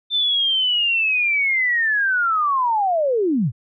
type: linear sweep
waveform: sine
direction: down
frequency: 3577 to 96.5 Hz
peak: -16 dBFS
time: 0.1-3.52 s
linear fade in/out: 50 ms
effects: none